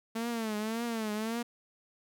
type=tone with vibrato; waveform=sawtooth; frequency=223.1 Hz; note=A3; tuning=24 cents sharp; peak=-28 dBFS; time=0.15-1.43 s; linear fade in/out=10 ms; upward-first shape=triangle; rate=1.8 Hz; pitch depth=120 cents each way; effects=none